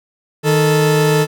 40% pulse tone pair together, 155.56 / 439.5 Hz, D#3 / A4, 0 / -2 cents, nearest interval octave + tritone, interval 1798 cents, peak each -13 dBFS, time 0.43-1.27 s, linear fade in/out 50 ms, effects none

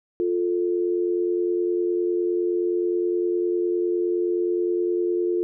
sine tone pair together, 351.7 / 441.4 Hz, F4 / A4, +12 / +5 cents, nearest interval major third, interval 393 cents, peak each -21 / -27 dBFS, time 0.2-5.43 s, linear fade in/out 0 ms, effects none

